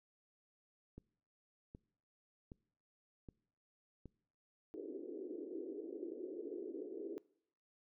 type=click train; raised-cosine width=3 ms; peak=-38 dBFS; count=5; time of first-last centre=0.98-4.057 s; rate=1.3 Hz
type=band-pass noise; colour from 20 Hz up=pink; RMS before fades=-46 dBFS; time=4.74-7.18 s; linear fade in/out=0 ms; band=310 to 440 Hz; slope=48 dB/octave
effects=noise-tail reverb RT60 0.7 s tail -24 dB re dry